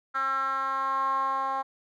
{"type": "tone with band-pass filter sweep", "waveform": "10% pulse", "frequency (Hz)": 268.6, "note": "C4", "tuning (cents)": 46, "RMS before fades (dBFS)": -28, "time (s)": [0.14, 1.63], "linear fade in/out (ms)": 20, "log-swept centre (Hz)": [1400, 930], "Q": 6.3, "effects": []}